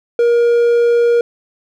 triangle tone, 473 Hz, A#4, 25 cents sharp, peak -7 dBFS, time 0.19-1.21 s, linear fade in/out 2 ms, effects none

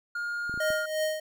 triangle tone, 1418 Hz, F6, 26 cents sharp, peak -28 dBFS, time 0.15-0.86 s, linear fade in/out 5 ms
clicks, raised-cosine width 3 ms, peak -29 dBFS, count 4, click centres 0.496 / 0.541 / 0.576 / 0.704 s
square tone with tremolo, 622.3 Hz, D#5, in tune, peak -25 dBFS, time 0.6-1.2 s, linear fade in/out 5 ms, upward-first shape triangle, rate 2.9 Hz, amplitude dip 75%
effects none

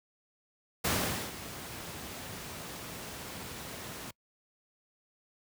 pink noise with ADSR envelope, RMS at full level -28 dBFS, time 0.84-4.11 s, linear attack 11 ms, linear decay 460 ms, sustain -14 dB, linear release 6 ms, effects noise-tail reverb RT60 0.1 s tail -26 dB re dry + high-pass 80 Hz 12 dB/octave

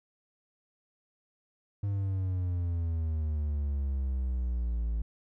triangle exponential sweep, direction down, 101.5 to 55 Hz, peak -26 dBFS, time 1.83-5.02 s, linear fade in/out 5 ms, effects none

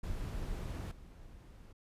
brown noise with level steps, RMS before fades -39 / -53 dBFS, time 0.03-1.73 s, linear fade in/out 10 ms, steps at 0.91 s, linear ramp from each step 5 ms, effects resampled to 32000 Hz

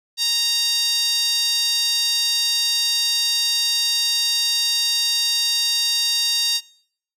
sawtooth tone with high-pass filter, 930 Hz, A#5, 4 cents flat, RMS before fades -20 dBFS, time 0.17-6.61 s, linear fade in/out 50 ms, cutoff 4200 Hz, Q 5, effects noise-tail reverb RT60 0.6 s tail -22 dB re dry + resampled to 32000 Hz

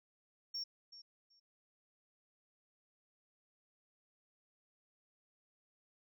sine tone with echo, 5500 Hz, F8, 27 cents flat, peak -37 dBFS, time 0.54-0.64 s, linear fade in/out 10 ms, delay 380 ms, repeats 2, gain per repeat -15 dB, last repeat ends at 1.4 s, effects tanh soft clip ceiling -35 dBFS

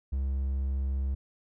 triangle tone, 67.3 Hz, C2, 49 cents sharp, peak -25 dBFS, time 0.12-1.15 s, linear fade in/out 10 ms, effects none

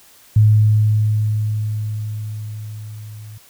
sine tone with level ramp, 107.1 Hz, A2, 46 cents flat, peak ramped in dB -7 to -33 dBFS, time 0.36-3.38 s, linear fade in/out 5 ms, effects white hiss -48 dBFS RMS until 3.49 s

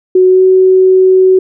sine tone with pitch glide, 370 to 374.7 Hz, F#4 to F#4, 0 to +22 cents, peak -3 dBFS, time 0.15-1.39 s, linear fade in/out 5 ms, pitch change +22 cents, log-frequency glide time 0.27-0.43 s, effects none

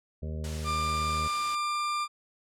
harmonic tone, 77.78 Hz, D#2, in tune, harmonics 1 / 2 / 3 / 5 / 6 / 7 / 8, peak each -33 / -39 / -43 / -47 / -49 / -50 / -51 dBFS, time 0.22-1.28 s, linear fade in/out 10 ms
white noise, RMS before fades -41 dBFS, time 0.44-1.55 s, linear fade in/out 2 ms
40% pulse tone, 1192 Hz, D6, 25 cents sharp, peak -27 dBFS, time 0.64-2.08 s, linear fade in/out 50 ms
effects low-pass 8000 Hz 12 dB/octave

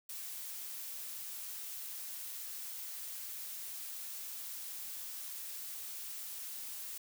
blue noise, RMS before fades -44 dBFS, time 0.09-6.98 s, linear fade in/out 5 ms, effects none

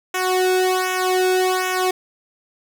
sawtooth tone with flanger, 370 Hz, F#4, in tune, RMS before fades -19 dBFS, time 0.14-1.91 s, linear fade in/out 5 ms, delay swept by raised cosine 0.22 to 1.01 ms, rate 1.3 Hz, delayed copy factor -1, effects none

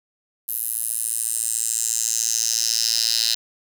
10% pulse tone with high-pass filter sweep, 113.9 Hz, A#2, 40 cents flat, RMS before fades -23 dBFS, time 0.48-3.35 s, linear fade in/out 10 ms, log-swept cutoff 12000 to 4400 Hz, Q 4, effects none

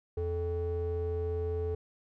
triangle ring-modulated tone, 174.61 Hz, F3, in tune, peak -25 dBFS, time 0.17-1.75 s, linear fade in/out 5 ms, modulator 258 Hz, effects none

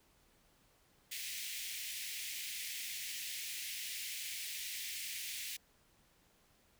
pink high-pass noise, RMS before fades -43 dBFS, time 1.11-5.57 s, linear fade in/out 10 ms, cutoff 2000 Hz, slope 48 dB/octave, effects pink hiss -70 dBFS RMS until 6.79 s

